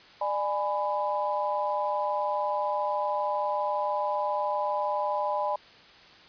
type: chord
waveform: sine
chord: G# diminished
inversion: second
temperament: just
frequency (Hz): 598 / 830.6 / 996.7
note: D5 / G#5 / B5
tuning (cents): +31 / 0 / +16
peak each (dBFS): -30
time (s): 0.21-5.56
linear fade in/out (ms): 5
effects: white hiss -52 dBFS RMS until 6.28 s + resampled to 11025 Hz